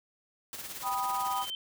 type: noise with tremolo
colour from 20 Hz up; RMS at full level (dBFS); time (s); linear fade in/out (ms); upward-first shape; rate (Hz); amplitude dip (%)
white; -39; 0.53-1.5; 0; sine; 18; 55
type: chord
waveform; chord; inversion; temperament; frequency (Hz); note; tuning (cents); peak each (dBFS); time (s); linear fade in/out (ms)
sine; G augmented; none; equal; 784 / 987.8 / 1244.5; G5 / B5 / D#6; 0 / 0 / 0; -34 / -32 / -34; 0.82-1.46; 50
type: tone with exponential growth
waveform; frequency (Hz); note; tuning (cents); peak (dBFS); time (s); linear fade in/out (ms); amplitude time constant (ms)
sine; 3100; G7; -20; -32; 0.95-1.55; 1; 130
effects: none